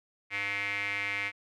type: tone with band-pass filter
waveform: square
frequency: 100.5 Hz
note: G2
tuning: 44 cents sharp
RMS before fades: -33 dBFS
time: 0.3-1.32 s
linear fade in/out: 50 ms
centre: 2200 Hz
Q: 8
effects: none